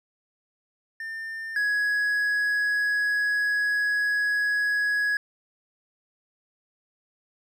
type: tone pair in turn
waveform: triangle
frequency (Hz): 1800 / 1671.2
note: A6 / G#6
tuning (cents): +39 / +10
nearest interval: minor second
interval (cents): 129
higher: first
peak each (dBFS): -30 / -20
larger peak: second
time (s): 1-1.56 / 1.56-5.17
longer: second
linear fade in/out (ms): 2
effects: none